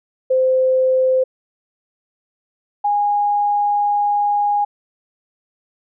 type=tone pair in turn; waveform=sine; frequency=518 / 822.3 Hz; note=C5 / G#5; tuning=-17 / -17 cents; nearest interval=minor sixth; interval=800 cents; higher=second; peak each=-12 / -14 dBFS; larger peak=first; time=0.3-1.24 / 2.84-4.65 s; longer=second; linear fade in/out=10 ms; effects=none